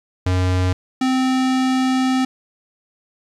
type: tone pair in turn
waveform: square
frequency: 91.7 / 259.4 Hz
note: F#2 / C4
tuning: -15 / -15 cents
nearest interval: octave + tritone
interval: 1800 cents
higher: second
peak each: -16 dBFS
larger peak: neither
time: 0.26-0.73 / 1.01-2.25 s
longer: second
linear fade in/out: 5 ms
effects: low-pass 7000 Hz 12 dB/octave + 9-bit